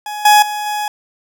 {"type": "tone with level steps", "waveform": "40% pulse", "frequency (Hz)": 839, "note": "G#5", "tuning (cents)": 17, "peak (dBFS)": [-22, -5, -19, -17], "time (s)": [0.06, 0.88], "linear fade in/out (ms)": 2, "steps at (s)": [0.25, 0.42, 0.66], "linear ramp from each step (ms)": 5, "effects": []}